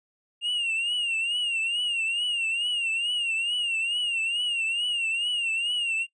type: tone with vibrato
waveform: triangle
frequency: 2794 Hz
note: F7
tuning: in tune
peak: -23 dBFS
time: 0.41-6.07 s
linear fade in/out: 50 ms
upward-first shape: triangle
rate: 2.3 Hz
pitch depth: 110 cents each way
effects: noise-tail reverb RT60 0.1 s tail -22 dB re dry + resampled to 22050 Hz